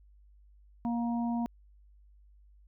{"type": "harmonic tone", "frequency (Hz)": 235.6, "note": "A#3", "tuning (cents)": 19, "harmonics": [1, 3, 4], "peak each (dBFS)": [-29, -39, -41], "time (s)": [0.85, 1.46], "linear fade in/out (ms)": 0, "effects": ["added 50 Hz sine -56 dBFS peak until 2.67 s"]}